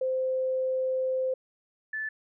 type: tone pair in turn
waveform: sine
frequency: 519 / 1745.7 Hz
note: C5 / A6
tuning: -14 / -14 cents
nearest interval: octave + major sixth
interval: 2100 cents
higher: second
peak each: -25 / -30 dBFS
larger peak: first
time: 0.01-1.34 / 1.93-2.09 s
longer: first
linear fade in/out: 5 ms
effects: none